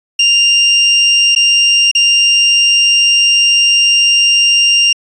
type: tone with dropouts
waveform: 30% pulse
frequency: 2794 Hz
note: F7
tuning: in tune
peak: -4 dBFS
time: 0.19-4.93 s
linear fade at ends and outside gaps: 5 ms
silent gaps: 1.351-1.361 / 1.914-1.95 s
effects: resampled to 22050 Hz